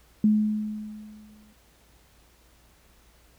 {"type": "tone with exponential decay", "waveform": "sine", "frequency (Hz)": 213, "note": "G#3", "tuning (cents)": 44, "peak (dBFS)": -15, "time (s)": [0.24, 1.53], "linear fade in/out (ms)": 2, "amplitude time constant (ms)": 280, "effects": ["added 58 Hz sine -60 dBFS peak until 3.38 s", "pink hiss -60 dBFS RMS until 3.38 s"]}